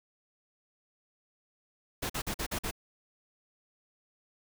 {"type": "noise bursts", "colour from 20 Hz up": "pink", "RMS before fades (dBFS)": -34, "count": 6, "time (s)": [2.02, 2.712], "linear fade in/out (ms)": 10, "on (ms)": 77, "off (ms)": 46, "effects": []}